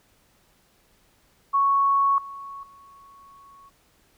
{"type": "tone with level steps", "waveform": "sine", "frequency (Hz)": 1108.7, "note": "C#6", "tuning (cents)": 0, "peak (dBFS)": [-17, -35, -47], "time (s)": [1.53, 3.7], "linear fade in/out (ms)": 20, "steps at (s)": [2.18, 2.63], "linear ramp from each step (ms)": 2, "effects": ["pink hiss -62 dBFS RMS until 4.17 s"]}